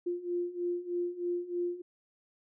sine beating tone pair, 349.2 / 352.4 Hz, F4 / F4, 0 / +16 cents, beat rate 3.2 Hz, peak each -36 / -33 dBFS, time 0.06-1.82 s, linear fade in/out 10 ms, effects none

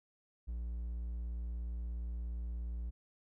triangle tone, 58.5 Hz, A#1, 7 cents sharp, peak -35 dBFS, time 0.47-2.91 s, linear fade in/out 20 ms, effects none

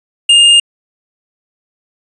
triangle tone with hard clipping, 2822 Hz, F7, 17 cents sharp, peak -5 dBFS, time 0.29-0.6 s, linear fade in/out 5 ms, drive 15 dB, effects resampled to 22050 Hz

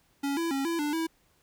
square tone with pitch steps, 280 / 333.9 / 273.2 / 335.4 / 295 / 326.2 Hz, C#4 / E4 / C#4 / E4 / D4 / E4, +18 / +22 / -25 / +30 / +8 / -18 cents, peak -28 dBFS, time 0.23-1.07 s, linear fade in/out 10 ms, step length 140 ms, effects pink hiss -67 dBFS RMS until 1.42 s

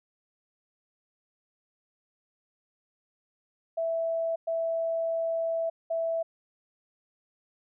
sine tone bursts at uneven times, 659.3 Hz, E5, in tune, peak -26 dBFS, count 3, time 3.77-4.36 / 4.47-5.7 / 5.9-6.23 s, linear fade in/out 10 ms, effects none

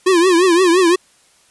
square tone with vibrato, 355.5 Hz, F4, 31 cents sharp, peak -10 dBFS, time 0.06-0.96 s, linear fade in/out 10 ms, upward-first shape triangle, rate 5.8 Hz, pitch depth 150 cents each way, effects white hiss -53 dBFS RMS until 1.5 s + resampled to 24000 Hz

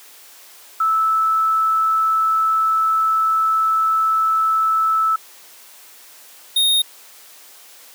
sine / square tone pair in turn, 1311 / 3708 Hz, E6 / A#7, -10 / -10 cents, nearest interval octave + tritone, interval 1800 cents, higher second, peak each -14 dBFS, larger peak neither, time 0.8-5.16 / 6.56-6.82 s, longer first, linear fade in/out 5 ms, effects white hiss -44 dBFS RMS until 7.94 s + high-pass 400 Hz 12 dB/octave

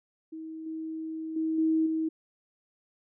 sine tone with level steps, 319.2 Hz, D#4, 44 cents sharp, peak -37 / -33 / -26 / -22 / -26 dBFS, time 0.32-2.09 s, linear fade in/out 10 ms, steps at 0.66 / 1.36 / 1.58 / 1.86 s, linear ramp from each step 5 ms, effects none

